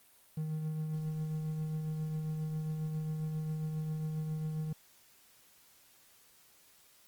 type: tone with tremolo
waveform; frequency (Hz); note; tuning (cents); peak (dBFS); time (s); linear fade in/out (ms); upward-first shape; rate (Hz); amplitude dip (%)
triangle; 155.9; D#3; +4; -30; 0.37-4.73; 5; triangle; 7.4; 35
effects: white hiss -63 dBFS RMS until 7.07 s + Opus 32 kbps